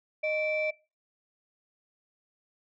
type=tone pair together; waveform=sine; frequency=618 / 2333 Hz; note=D#5 / D7; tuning=-12 / -12 cents; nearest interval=octave + major seventh; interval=2300 cents; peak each=-27 / -30 dBFS; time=0.23-0.71 s; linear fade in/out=10 ms; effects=noise-tail reverb RT60 0.3 s tail -22 dB re dry + tanh soft clip ceiling -21 dBFS